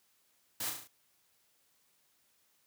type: noise with echo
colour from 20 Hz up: white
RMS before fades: -37 dBFS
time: 0.6-0.7 s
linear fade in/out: 5 ms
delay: 35 ms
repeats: 5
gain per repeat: -4 dB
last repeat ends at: 0.875 s
effects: white hiss -72 dBFS RMS until 2.66 s + high-pass 60 Hz 12 dB/octave